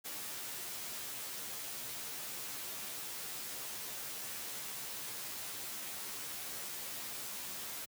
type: noise with comb filter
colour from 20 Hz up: white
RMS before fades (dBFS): -43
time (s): 0.04-7.86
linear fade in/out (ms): 20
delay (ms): 12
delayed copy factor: -0.8
effects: high-pass 80 Hz 12 dB/octave